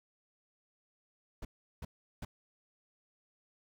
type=noise bursts; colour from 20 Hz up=brown; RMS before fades=-41 dBFS; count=3; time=1.42-2.25 s; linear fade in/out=5 ms; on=30 ms; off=370 ms; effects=none